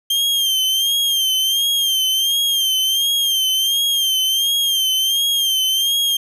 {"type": "tone with vibrato", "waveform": "40% pulse", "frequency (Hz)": 3169, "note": "G7", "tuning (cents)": 18, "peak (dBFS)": -14, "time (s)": [0.1, 6.17], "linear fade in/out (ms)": 5, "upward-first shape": "sine", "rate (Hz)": 1.4, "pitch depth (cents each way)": 63, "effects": []}